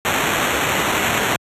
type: noise with sample-and-hold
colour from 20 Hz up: white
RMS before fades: -19 dBFS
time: 0.05-1.36 s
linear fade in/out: 0 ms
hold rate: 4900 Hz
effects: high-pass 80 Hz 12 dB/octave + resampled to 32000 Hz